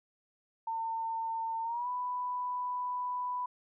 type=tone with pitch glide; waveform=sine; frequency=904 to 991.5 Hz; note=A5 to B5; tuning=+47 to +7 cents; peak=-32 dBFS; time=0.67-3.46 s; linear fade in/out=5 ms; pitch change=+160 cents; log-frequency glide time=1.63-1.88 s; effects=none